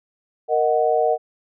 sine chord, D# minor, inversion second, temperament equal, 466.2 / 622.3 / 740 Hz, A#4 / D#5 / F#5, 0 / 0 / 0 cents, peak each -20 dBFS, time 0.48-1.18 s, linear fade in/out 50 ms, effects none

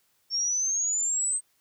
sine exponential sweep, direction up, 5440 to 8350 Hz, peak -24 dBFS, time 0.3-1.41 s, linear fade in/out 50 ms, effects white hiss -69 dBFS RMS until 1.6 s

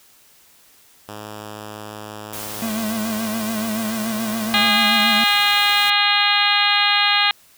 5% pulse tone with pitch glide, 105.9 to 117.5 Hz, G#2 to A#2, +34 to +14 cents, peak -21 dBFS, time 1.08-4.7 s, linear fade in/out 10 ms, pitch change +180 cents, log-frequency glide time 3.67-4.07 s
white noise, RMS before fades -32 dBFS, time 2.33-5.9 s, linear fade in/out 2 ms
square tone with vibrato, 220 Hz, A3, in tune, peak -23 dBFS, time 2.62-5.24 s, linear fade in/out 2 ms, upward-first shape sine, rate 7 Hz, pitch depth 64 cents each way
harmonic tone, 409.6 Hz, G#4, 24 cents flat, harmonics 2 / 3 / 4 / 5 / 6 / 7 / 8 / 9 / 10, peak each -23 / -23 / -23 / -23 / -23 / -23 / -23 / -23 / -23 dBFS, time 4.54-7.31 s, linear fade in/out 0 ms
effects white hiss -52 dBFS RMS until 7.57 s

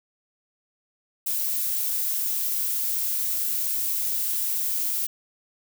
violet noise, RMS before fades -26 dBFS, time 1.26-5.07 s, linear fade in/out 10 ms, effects none

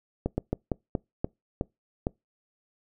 slowing click train, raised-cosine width 2 ms, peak -13 dBFS, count 8, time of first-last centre 0.26-2.069 s, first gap 120 ms, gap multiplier 1.25, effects noise-tail reverb RT60 0.2 s tail -25 dB re dry

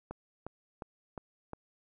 click train, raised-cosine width 1 ms, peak -26 dBFS, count 5, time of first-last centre 0.11-1.533 s, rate 2.81 Hz, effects none

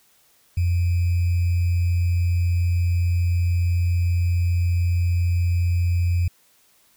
sine tone with sample-and-hold, 87.31 Hz, F2, in tune, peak -17 dBFS, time 0.57-6.28 s, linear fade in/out 5 ms, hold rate 2450 Hz, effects white hiss -59 dBFS RMS until 6.96 s

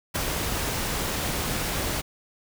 pink noise with ADSR envelope, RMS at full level -23 dBFS, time 0.14-2.02 s, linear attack 22 ms, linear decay 3 ms, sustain -5 dB, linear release 22 ms, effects none

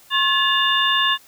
sine tone cluster, 1079 / 1718 / 2833 / 3570 Hz, C#6 / A6 / F7 / A7, -47 / -42 / +24 / +24 cents, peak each -21 dBFS, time 0.1-1.18 s, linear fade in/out 50 ms, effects white hiss -50 dBFS RMS until 1.27 s

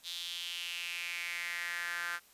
sawtooth tone with high-pass filter sweep, 173.1 Hz, F3, 15 cents flat, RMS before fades -39 dBFS, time 0.03-2.2 s, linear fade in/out 50 ms, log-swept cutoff 3700 to 1500 Hz, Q 4.6, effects white hiss -62 dBFS RMS until 2.33 s + resampled to 32000 Hz

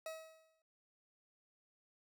40% pulse tone with exponential decay, 640 Hz, D#5, 49 cents sharp, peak -40 dBFS, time 0.06-0.62 s, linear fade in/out 2 ms, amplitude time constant 120 ms, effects none

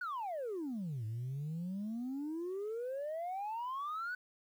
sine exponential two-way sweep, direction down then up, 1510 to 106.5 to 1510 Hz, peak -35 dBFS, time 0.01-4.15 s, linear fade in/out 5 ms, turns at 1.05 s, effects tanh soft clip ceiling -35 dBFS + 11-bit

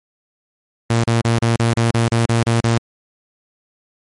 sawtooth tone bursts, 115.8 Hz, A#2, 11 cents flat, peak -9 dBFS, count 11, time 0.9-2.78 s, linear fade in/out 5 ms, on 140 ms, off 34 ms, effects MP3 48 kbps

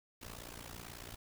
pink noise with amplitude modulation, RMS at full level -45 dBFS, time 0.21-1.16 s, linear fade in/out 10 ms, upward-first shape sine, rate 58.2 Hz, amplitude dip 85%, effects none

